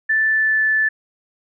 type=tone with pitch glide; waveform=sine; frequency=1760 to 1747.8 Hz; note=A6 to A6; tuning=0 to -12 cents; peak=-14 dBFS; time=0.09-0.89 s; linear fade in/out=10 ms; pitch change=-12 cents; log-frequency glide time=0.27-0.63 s; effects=none